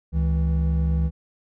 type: tone pair together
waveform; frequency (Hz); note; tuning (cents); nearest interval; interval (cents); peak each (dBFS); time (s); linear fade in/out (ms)
triangle; 70.73 / 162.6; C#2 / E3; +35 / -23; octave + major second; 1442; -18 / -22; 0.12-1.11; 50
effects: none